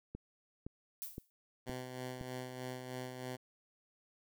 click train, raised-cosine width 3 ms, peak -30 dBFS, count 5, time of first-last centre 0.15-2.212 s, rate 1.94 Hz
violet noise with exponential decay, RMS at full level -40 dBFS, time 1.02-1.3 s, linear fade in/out 0 ms, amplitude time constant 60 ms
10% pulse tone with tremolo, 127.2 Hz, C3, 48 cents flat, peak -32 dBFS, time 1.66-3.37 s, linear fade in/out 20 ms, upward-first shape sine, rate 3.2 Hz, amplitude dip 45%
effects none

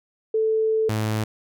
sine / sawtooth tone pair in turn, 440 / 108.49 Hz, A4 / A2, 0 / -24 cents, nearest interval 2 octaves, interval 2424 cents, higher first, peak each -18 dBFS, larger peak neither, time 0.34-0.89 / 0.89-1.24 s, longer first, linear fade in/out 5 ms, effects none

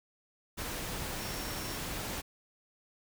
sine tone in noise, 5500 Hz, F8, 27 cents flat, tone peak -47 dBFS, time 1.18-1.78 s, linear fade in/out 20 ms, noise pink, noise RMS -38 dBFS, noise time 0.57-2.22 s, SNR -12 dB, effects none

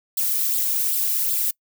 violet noise with flanger, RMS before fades -22 dBFS, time 0.17-1.51 s, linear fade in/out 5 ms, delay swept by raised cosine 0.23 to 1.73 ms, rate 2.6 Hz, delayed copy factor +0.55, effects noise-tail reverb RT60 0.1 s tail -26 dB re dry

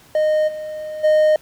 triangle tone with level steps, 616 Hz, D#5, 17 cents flat, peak -12 / -24 / -9 dBFS, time 0.15-1.36 s, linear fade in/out 2 ms, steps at 0.47 / 1.03 s, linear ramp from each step 20 ms, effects pink hiss -49 dBFS RMS until 1.41 s + high-pass 60 Hz 12 dB/octave

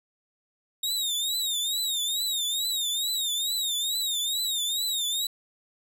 sawtooth tone with vibrato, 3729 Hz, A#7, in tune, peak -23 dBFS, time 0.83-5.27 s, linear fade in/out 5 ms, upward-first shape triangle, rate 2.3 Hz, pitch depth 140 cents each way, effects none

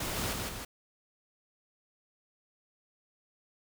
pink noise with echo, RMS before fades -35 dBFS, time 0-0.33 s, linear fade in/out 5 ms, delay 160 ms, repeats 2, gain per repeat -3 dB, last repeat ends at 0.65 s, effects none

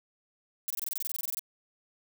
violet noise bursts, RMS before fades -33 dBFS, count 16, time 0.68-1.393 s, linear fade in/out 0 ms, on 23 ms, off 23 ms, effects none

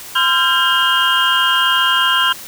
sine tone cluster, 1029 / 1374 / 1597 / 2848 / 3187 Hz, C6 / F6 / G6 / F7 / G7, -29 / -29 / +32 / +33 / +28 cents, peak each -18 dBFS, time 0.15-2.33 s, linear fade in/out 10 ms, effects white hiss -33 dBFS RMS until 2.47 s

